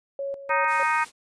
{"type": "tone with tremolo", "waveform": "sine", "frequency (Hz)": 554, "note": "C#5", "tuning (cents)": -1, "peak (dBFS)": -27, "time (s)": [0.19, 0.83], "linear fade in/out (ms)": 2, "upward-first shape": "square", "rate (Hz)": 3.3, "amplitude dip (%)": 70}
{"type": "harmonic tone", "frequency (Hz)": 311.1, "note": "D#4", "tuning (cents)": 0, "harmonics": [3, 4, 5, 6, 7, 8], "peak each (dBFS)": [-24, -26, -28, -30, -31, -32], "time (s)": [0.49, 1.05], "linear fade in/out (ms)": 20}
{"type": "noise", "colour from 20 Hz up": "white", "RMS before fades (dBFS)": -43, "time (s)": [0.67, 1.12], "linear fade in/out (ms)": 50}
{"effects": ["resampled to 22050 Hz"]}